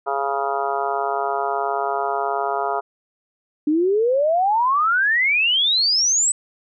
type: harmonic tone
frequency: 138.59 Hz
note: C#3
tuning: in tune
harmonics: 3 / 4 / 5 / 6 / 7 / 8 / 9 / 10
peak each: -27 / -34 / -24 / -29 / -27 / -37 / -28 / -33 dBFS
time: 0.06-2.81 s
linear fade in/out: 20 ms
type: exponential sweep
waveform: sine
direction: up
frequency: 291.5 to 8100 Hz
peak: -15 dBFS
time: 3.67-6.32 s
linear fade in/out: 5 ms
effects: none